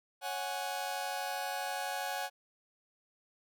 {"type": "chord", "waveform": "sawtooth", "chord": "C# suspended fourth", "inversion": "none", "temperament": "just", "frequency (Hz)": [554.4, 739.2, 831.5], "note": ["C#5", "F#5", "G#5"], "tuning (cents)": [0, -2, 2], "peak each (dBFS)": [-39, -34, -35], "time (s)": [0.21, 2.3], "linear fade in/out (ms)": 50, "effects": []}